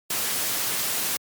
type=noise; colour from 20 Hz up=white; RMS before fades=-26 dBFS; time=0.1-1.17 s; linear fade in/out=5 ms; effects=high-pass 100 Hz 12 dB/octave + MP3 96 kbps